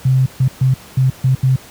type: tone bursts at uneven times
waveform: sine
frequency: 130.81 Hz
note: C3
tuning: in tune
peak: -9 dBFS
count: 6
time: 0.05-0.26 / 0.4-0.48 / 0.61-0.74 / 0.97-1.1 / 1.24-1.35 / 1.43-1.56 s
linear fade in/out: 5 ms
effects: pink hiss -39 dBFS RMS until 1.7 s + high-pass 60 Hz 12 dB/octave